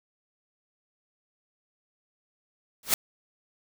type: noise with exponential growth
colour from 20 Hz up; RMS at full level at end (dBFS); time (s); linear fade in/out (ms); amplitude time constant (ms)
white; -17; 2.83-2.94; 2; 23
effects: none